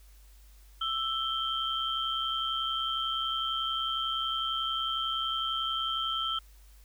sine tone cluster, 1323 / 3111 / 3242 Hz, E6 / G7 / G#7, +6 / -14 / -42 cents, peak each -32 / -32 / -37 dBFS, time 0.81-6.39 s, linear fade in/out 5 ms, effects added 50 Hz sine -52 dBFS peak until 6.84 s + white hiss -63 dBFS RMS until 6.84 s

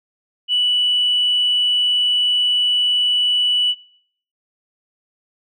sine tone, 2959 Hz, F#7, 1 cent flat, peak -13 dBFS, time 0.48-3.75 s, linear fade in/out 50 ms, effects noise-tail reverb RT60 0.7 s tail -25 dB re dry + tanh soft clip ceiling -9 dBFS

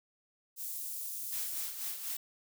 white high-pass noise, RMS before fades -40 dBFS, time 0.56-1.64 s, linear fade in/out 50 ms, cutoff 8600 Hz, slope 12 dB/octave
blue noise with tremolo, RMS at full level -37 dBFS, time 1.32-2.17 s, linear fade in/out 5 ms, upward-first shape sine, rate 4.1 Hz, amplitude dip 55%
effects none

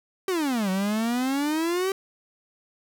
45% pulse exponential two-way sweep, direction down then up, 392 to 185 to 392 Hz, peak -23 dBFS, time 0.28-1.92 s, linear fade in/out 2 ms, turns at 0.7 s, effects none

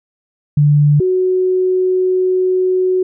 sine tone pair in turn, 146.83 / 370 Hz, D3 / F#4, 0 / 0 cents, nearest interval octave + major third, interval 1600 cents, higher second, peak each -7 / -11 dBFS, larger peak first, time 0.57-1 / 1-3.03 s, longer second, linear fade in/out 5 ms, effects none

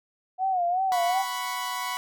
sine tone with vibrato, 730 Hz, F#5, 24 cents flat, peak -22 dBFS, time 0.38-1.25 s, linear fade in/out 50 ms, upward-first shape sine, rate 2.7 Hz, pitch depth 96 cents each way
sawtooth chord, F# suspended fourth, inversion none, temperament equal, 740 / 987.8 / 1108.7 Hz, F#5 / B5 / C#6, 0 / 0 / 0 cents, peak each -33 / -27 / -31 dBFS, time 0.92-1.97 s, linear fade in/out 0 ms
effects none

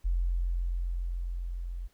sine tone with level ramp, 43.65 Hz, F1, in tune, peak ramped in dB -24 to -34 dBFS, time 0.04-1.88 s, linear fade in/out 20 ms, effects pink hiss -68 dBFS RMS until 1.93 s

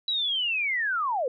sine linear sweep, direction down, 3951 to 469 Hz, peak -24 dBFS, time 0.08-1.28 s, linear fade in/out 2 ms, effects none

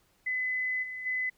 sine tone with level steps, 2016 Hz, B6, 35 cents sharp, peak -28 / -36 / -28 dBFS, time 0.26-1.3 s, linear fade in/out 10 ms, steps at 0.82 / 1.05 s, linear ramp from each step 20 ms, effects pink hiss -68 dBFS RMS until 1.37 s

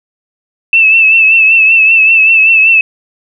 sine tone with vibrato, 2637 Hz, E7, in tune, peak -3 dBFS, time 0.73-2.81 s, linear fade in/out 2 ms, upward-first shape triangle, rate 5.2 Hz, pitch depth 55 cents each way, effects none

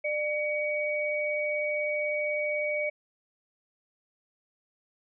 sine tone pair together, 598 / 2258 Hz, D5 / C#7, +31 / +31 cents, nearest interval octave + major seventh, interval 2300 cents, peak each -29 / -30 dBFS, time 0.04-2.9 s, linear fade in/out 10 ms, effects none

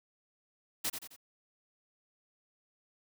white noise with echo, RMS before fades -33 dBFS, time 0.84-0.9 s, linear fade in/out 10 ms, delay 88 ms, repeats 3, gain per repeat -7 dB, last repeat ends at 1.164 s, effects none

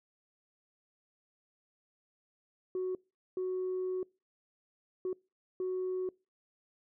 sine tone bursts at uneven times, 370 Hz, F#4, in tune, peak -30 dBFS, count 4, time 2.75-2.95 / 3.37-4.03 / 5.05-5.13 / 5.6-6.09 s, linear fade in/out 2 ms, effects noise-tail reverb RT60 0.3 s tail -26 dB re dry + tanh soft clip ceiling -29 dBFS

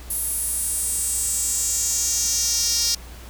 sawtooth tone with high-pass filter sweep, 466.2 Hz, A#4, in tune, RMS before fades -23 dBFS, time 0.1-2.95 s, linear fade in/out 5 ms, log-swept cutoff 11000 to 5200 Hz, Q 4.1, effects added 60 Hz sine -38 dBFS peak until 3.29 s + pink hiss -44 dBFS RMS until 3.29 s

